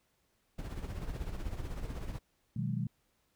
brown noise with tremolo, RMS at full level -37 dBFS, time 0.58-2.19 s, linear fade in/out 10 ms, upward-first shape sine, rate 16 Hz, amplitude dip 55%
sine chord, G# minor seventh, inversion first, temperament equal with one note detuned, 123.47 / 156.56 / 185 / 207.7 Hz, B2 / D#3 / F#3 / G#3, 0 / +11 / 0 / 0 cents, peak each -35 / -37 / -39 / -39 dBFS, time 2.56-2.87 s, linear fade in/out 5 ms
effects pink hiss -75 dBFS RMS until 3.35 s

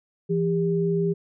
sine tone pair together, 168.35 / 400.4 Hz, E3 / G4, +37 / +37 cents, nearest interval octave + minor third, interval 1500 cents, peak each -23 dBFS, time 0.29-1.14 s, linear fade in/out 20 ms, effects none

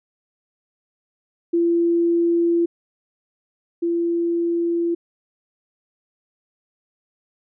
sine tone pair in turn, 340.1 / 340.1 Hz, F4 / F4, -46 / -46 cents, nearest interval unison, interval 0 cents, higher neither, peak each -15 / -18 dBFS, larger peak first, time 1.53-2.66 / 3.82-4.95 s, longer neither, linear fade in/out 10 ms, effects none

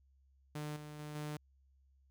sawtooth tone with level steps, 150 Hz, D3, 37 cents sharp, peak -36 / -43 / -40 / -36 dBFS, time 0.55-1.37 s, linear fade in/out 5 ms, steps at 0.76 / 0.99 / 1.15 s, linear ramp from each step 5 ms, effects added 67 Hz sine -66 dBFS peak until 2.1 s

